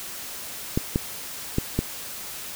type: clicks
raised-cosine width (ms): 3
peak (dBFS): -8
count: 4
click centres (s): 0.775 / 0.959 / 1.584 / 1.79
effects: white hiss -36 dBFS RMS until 2.55 s